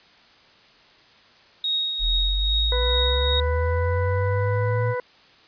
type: tone with tremolo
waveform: sine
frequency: 3758 Hz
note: A#7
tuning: 13 cents sharp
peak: -20 dBFS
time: 1.64-3.4 s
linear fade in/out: 2 ms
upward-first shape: triangle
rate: 2.4 Hz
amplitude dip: 50%
type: linear sweep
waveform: sine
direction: up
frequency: 38.89 to 114.5 Hz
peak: -21 dBFS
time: 1.99-4.95 s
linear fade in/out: 50 ms
type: harmonic tone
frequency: 495.9 Hz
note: B4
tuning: 7 cents sharp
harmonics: 1 / 2 / 3 / 4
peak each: -25 / -31 / -35 / -37 dBFS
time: 2.72-5 s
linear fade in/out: 2 ms
effects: white hiss -53 dBFS RMS until 5.47 s + resampled to 11025 Hz